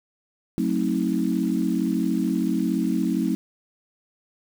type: chord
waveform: sine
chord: F# diminished seventh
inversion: none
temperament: just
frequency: 185 / 222 / 266.4 / 319.7 Hz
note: F#3 / A3 / C4 / Eb4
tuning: 0 / +16 / +31 / +47 cents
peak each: -26 dBFS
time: 0.58-3.35 s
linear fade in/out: 0 ms
effects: 7-bit